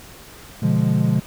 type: chord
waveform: triangle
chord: B diminished seventh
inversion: none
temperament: equal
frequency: 123.47 / 146.83 / 174.61 / 207.7 Hz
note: B2 / D3 / F3 / Ab3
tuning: 0 / 0 / 0 / 0 cents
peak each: -19 dBFS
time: 0.62-1.2 s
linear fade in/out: 10 ms
effects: pink hiss -42 dBFS RMS until 1.26 s